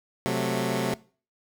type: chord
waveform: 15% pulse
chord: F# diminished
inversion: second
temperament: equal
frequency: 130.81 / 185 / 220 Hz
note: C3 / F#3 / A3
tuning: 0 / 0 / 0 cents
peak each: -23 dBFS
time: 0.26-0.94 s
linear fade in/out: 0 ms
effects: noise-tail reverb RT60 0.4 s tail -21 dB re dry